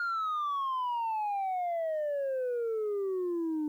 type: exponential sweep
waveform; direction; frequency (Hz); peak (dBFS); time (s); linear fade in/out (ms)
sine; down; 1423 to 298.1; -27; 0-3.68; 2
effects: tanh soft clip ceiling -28 dBFS + 11-bit